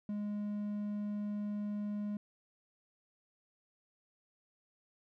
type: tone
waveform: triangle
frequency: 207.2 Hz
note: G#3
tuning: 4 cents flat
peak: -33 dBFS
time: 0.09-2.17 s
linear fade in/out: 2 ms
effects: none